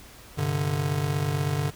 square chord, G suspended fourth, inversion none, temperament just, 98 / 130.67 / 147 Hz, G2 / C3 / D3, 0 / -2 / +2 cents, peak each -31 / -32 / -27 dBFS, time 0.37-1.71 s, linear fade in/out 20 ms, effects added 50 Hz sine -54 dBFS peak until 1.75 s + pink hiss -48 dBFS RMS until 1.75 s

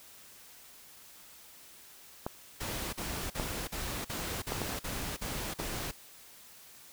clicks, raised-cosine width 1 ms, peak -19 dBFS, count 5, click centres 2.265 / 3.398 / 4.521 / 4.617 / 5.6 s
pink noise bursts, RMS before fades -37 dBFS, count 9, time 2.6-5.914 s, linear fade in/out 10 ms, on 330 ms, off 43 ms
effects white hiss -54 dBFS RMS until 6.92 s

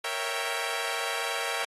10% pulse chord, A# diminished seventh, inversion none, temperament equal, 466.2 / 554.4 / 659.3 / 784 Hz, A#4 / C#5 / E5 / G5, 0 / 0 / 0 / 0 cents, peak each -27 dBFS, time 0.04-1.65 s, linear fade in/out 5 ms, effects AAC 32 kbps

